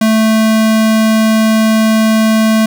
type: tone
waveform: square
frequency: 220 Hz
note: A3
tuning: in tune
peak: -8 dBFS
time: 0.01-2.66 s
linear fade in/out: 5 ms
effects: none